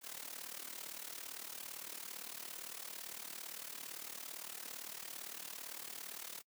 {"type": "noise with amplitude modulation", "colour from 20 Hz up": "white", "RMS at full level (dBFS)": -44, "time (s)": [0.01, 6.43], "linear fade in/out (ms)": 50, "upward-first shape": "sine", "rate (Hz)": 37.7, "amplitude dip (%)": 80, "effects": ["noise-tail reverb RT60 0.1 s tail -26 dB re dry", "high-pass 200 Hz 12 dB/octave"]}